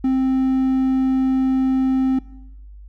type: tone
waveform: triangle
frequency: 262.5 Hz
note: C4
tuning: 6 cents sharp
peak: -13 dBFS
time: 0.04-2.19 s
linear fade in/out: 5 ms
effects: noise-tail reverb RT60 1.0 s tail -21 dB re dry + added 50 Hz sine -37 dBFS peak until 2.88 s